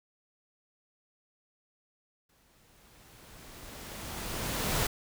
pink noise with exponential growth, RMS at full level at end -28 dBFS, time 2.29-4.87 s, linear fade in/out 5 ms, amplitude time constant 560 ms, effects none

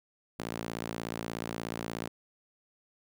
sawtooth tone with high-pass filter, 56.7 Hz, A#1, 47 cents flat, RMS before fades -38 dBFS, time 0.39-2.08 s, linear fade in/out 5 ms, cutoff 200 Hz, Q 0.83, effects none

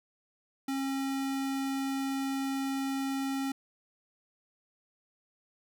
square tone, 270.9 Hz, C#4, 40 cents flat, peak -31 dBFS, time 0.68-3.52 s, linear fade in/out 5 ms, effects none

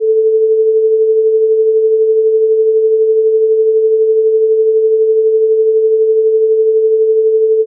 sine tone with tremolo, 440 Hz, A4, in tune, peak -5 dBFS, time 0-7.66 s, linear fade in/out 50 ms, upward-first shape triangle, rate 12 Hz, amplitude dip 45%, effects none

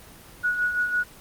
sine tone with tremolo, 1461 Hz, F#6, 22 cents flat, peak -19 dBFS, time 0.43-1.04 s, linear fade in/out 20 ms, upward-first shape sine, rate 5.9 Hz, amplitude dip 55%, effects pink hiss -47 dBFS RMS until 1.2 s + Opus 24 kbps

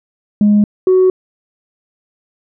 sine tone pair in turn, 207.7 / 372.1 Hz, G#3 / F#4, 0 / +10 cents, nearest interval minor seventh, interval 1010 cents, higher second, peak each -5 dBFS, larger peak neither, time 0.41-0.64 / 0.87-1.1 s, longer neither, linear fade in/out 2 ms, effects tanh soft clip ceiling -4 dBFS

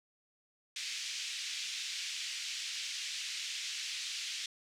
pink band-pass noise, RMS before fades -40 dBFS, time 0.76-4.46 s, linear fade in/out 2 ms, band 2400 to 6800 Hz, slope 24 dB/octave, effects none

